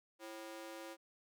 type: ring-modulated tone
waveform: sawtooth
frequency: 437.8 Hz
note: A4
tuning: 9 cents flat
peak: -40 dBFS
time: 0.19-0.97 s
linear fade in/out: 50 ms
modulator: 103 Hz
effects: none